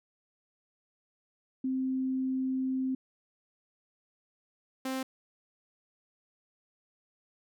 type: tone pair in turn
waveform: sine / sawtooth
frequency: 261.3 / 262.7 Hz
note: C4 / C4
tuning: -2 / +7 cents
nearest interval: unison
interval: 9 cents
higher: second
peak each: -28 dBFS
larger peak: neither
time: 1.64-2.95 / 4.85-5.03 s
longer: first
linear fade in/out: 5 ms
effects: none